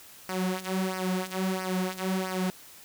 sawtooth tone with flanger, 186.6 Hz, F#3, 15 cents sharp, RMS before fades -30 dBFS, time 0.29-2.5 s, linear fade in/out 0 ms, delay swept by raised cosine 0.27 to 5.37 ms, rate 1.5 Hz, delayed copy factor -0.75, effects white hiss -50 dBFS RMS until 2.84 s

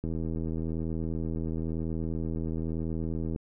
click train, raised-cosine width 3 ms, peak -21 dBFS, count 270, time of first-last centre 0.04-3.361 s, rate 81 Hz, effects none

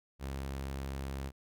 sawtooth tone, 67.8 Hz, C#2, 38 cents flat, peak -33 dBFS, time 0.19-1.32 s, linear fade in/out 50 ms, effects none

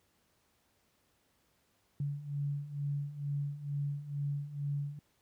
sine beating tone pair, 141.7 / 143.9 Hz, C#3 / D3, +38 / -35 cents, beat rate 2.2 Hz, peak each -39 / -35 dBFS, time 2-4.99 s, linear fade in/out 2 ms, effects pink hiss -73 dBFS RMS until 5.21 s + high-pass 60 Hz 12 dB/octave

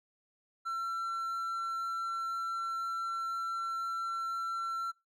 triangle tone, 1351 Hz, E6, 42 cents sharp, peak -31 dBFS, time 0.65-4.92 s, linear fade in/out 20 ms, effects noise-tail reverb RT60 0.2 s tail -21 dB re dry

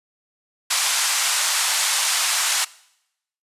white band-pass noise, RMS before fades -21 dBFS, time 0.7-2.65 s, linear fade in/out 10 ms, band 790 to 9600 Hz, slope 24 dB/octave, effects noise-tail reverb RT60 0.8 s tail -21 dB re dry + resampled to 32000 Hz

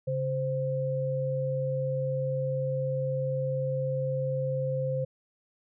sine tone pair together, 138 / 521 Hz, C#3 / C5, -7 / -7 cents, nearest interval octave + major seventh, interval 2300 cents, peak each -30 / -29 dBFS, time 0.07-5.05 s, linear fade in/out 10 ms, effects none

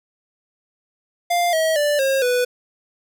square tone with pitch steps, 698.5 / 640.5 / 587.4 / 538.6 / 493.9 Hz, F5 / E5 / D5 / C#5 / B4, 0 / -50 / 0 / -50 / 0 cents, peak -17 dBFS, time 1.3-2.45 s, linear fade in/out 10 ms, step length 230 ms, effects none

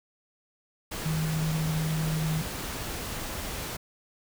sine tone in noise, 157.5 Hz, D#3, 21 cents sharp, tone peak -26 dBFS, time 1.05-2.42 s, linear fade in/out 10 ms, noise pink, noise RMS -35 dBFS, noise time 0.91-3.77 s, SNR +6 dB, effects none

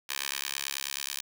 10% pulse tone with high-pass filter sweep, 69.3 Hz, C#2, in tune, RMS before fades -35 dBFS, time 0.09-1.21 s, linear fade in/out 5 ms, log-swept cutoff 2200 to 3500 Hz, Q 0.73, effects none

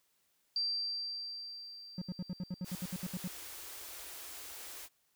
sine tone with exponential decay, 4699 Hz, D8, in tune, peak -30 dBFS, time 0.56-3.51 s, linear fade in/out 2 ms, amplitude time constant 640 ms
triangle tone bursts, 181.6 Hz, F#3, 32 cents flat, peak -33 dBFS, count 13, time 1.98-3.277 s, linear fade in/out 2 ms, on 37 ms, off 68 ms
white band-stop noise, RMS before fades -47 dBFS, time 2.64-4.89 s, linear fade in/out 50 ms, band 100 to 280 Hz, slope 48 dB/octave
effects white hiss -75 dBFS RMS until 5.15 s

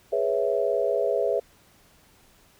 sine chord, C# minor seventh, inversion second, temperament equal, 415.3 / 493.9 / 554.4 / 659.3 Hz, G#4 / B4 / C#5 / E5, 0 / 0 / 0 / 0 cents, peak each -27 dBFS, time 0.12-1.4 s, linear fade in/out 10 ms, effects pink hiss -58 dBFS RMS until 2.59 s

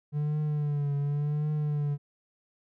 triangle tone with vibrato, 146.83 Hz, D3, in tune, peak -24 dBFS, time 0.12-1.98 s, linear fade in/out 50 ms, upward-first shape triangle, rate 0.9 Hz, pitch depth 62 cents each way, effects none

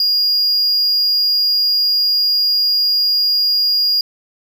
triangle tone, 4847 Hz, D#8, 46 cents flat, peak -11 dBFS, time 0-4.01 s, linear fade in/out 2 ms, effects none

